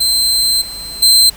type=tone with level steps; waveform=sawtooth; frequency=4110 Hz; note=C8; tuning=32 cents flat; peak=-8 / -22 / -3 dBFS; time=0-1.3 s; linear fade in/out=10 ms; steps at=0.61 / 1.02 s; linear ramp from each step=10 ms; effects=added 50 Hz sine -37 dBFS peak until 1.36 s + pink hiss -37 dBFS RMS until 1.36 s